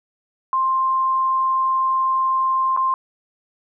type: tone with dropouts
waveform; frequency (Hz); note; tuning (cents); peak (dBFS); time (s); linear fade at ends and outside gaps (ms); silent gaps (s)
sine; 1052; C6; +9; -16; 0.53-2.94; 1; 2.765-2.773
effects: none